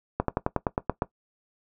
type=slowing click train; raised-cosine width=1 ms; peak=-9 dBFS; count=9; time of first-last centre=0.2-1.021 s; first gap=83 ms; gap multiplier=1.06; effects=noise-tail reverb RT60 0.1 s tail -17 dB re dry